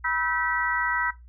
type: harmonic tone with a mistuned harmonic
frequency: 324.7 Hz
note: E4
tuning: 26 cents flat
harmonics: 3 / 4 / 5 / 6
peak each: -30 / -30 / -28 / -28 dBFS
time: 0.04-1.11 s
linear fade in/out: 10 ms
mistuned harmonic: 5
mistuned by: -87 cents
effects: noise-tail reverb RT60 0.2 s tail -17 dB re dry + added 60 Hz sine -45 dBFS peak until 1.28 s